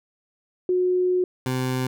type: tone pair in turn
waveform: sine / 20% pulse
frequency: 363.9 / 128.66 Hz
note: F#4 / C3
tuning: -29 / -29 cents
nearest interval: octave + tritone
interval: 1800 cents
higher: first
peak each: -18 dBFS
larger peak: neither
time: 0.69-1.24 / 1.46-1.87 s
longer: first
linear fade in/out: 2 ms
effects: none